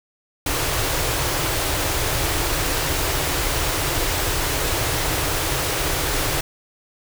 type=band-stop noise; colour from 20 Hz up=pink; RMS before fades=-22 dBFS; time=0.46-6.41 s; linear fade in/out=5 ms; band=160 to 270 Hz; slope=96 dB/octave; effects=none